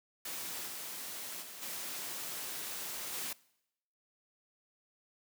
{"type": "noise with level steps", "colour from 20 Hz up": "white", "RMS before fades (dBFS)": [-41, -43, -48, -41, -39], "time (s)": [0.25, 3.33], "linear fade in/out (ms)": 5, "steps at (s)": [0.66, 1.41, 1.61, 3.12], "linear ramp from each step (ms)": 20, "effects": ["noise-tail reverb RT60 0.8 s tail -22 dB re dry", "high-pass 150 Hz 12 dB/octave"]}